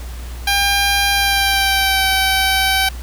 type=tone with pitch glide; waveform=10% pulse; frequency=800 to 769.2 Hz; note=G5 to G5; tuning=+35 to -33 cents; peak=-5 dBFS; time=0.47-2.89 s; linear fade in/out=5 ms; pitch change=-68 cents; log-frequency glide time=1.09-2.09 s; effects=added 60 Hz sine -26 dBFS peak until 3.02 s + pink hiss -38 dBFS RMS until 3.02 s